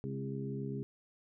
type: harmonic tone with a mistuned harmonic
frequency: 67.5 Hz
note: C#2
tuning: 45 cents flat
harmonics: 2 / 3 / 4 / 5 / 6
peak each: -39 / -42 / -44 / -51 / -43 dBFS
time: 0.04-0.83 s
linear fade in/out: 0 ms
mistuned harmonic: 3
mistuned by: +27 cents
effects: none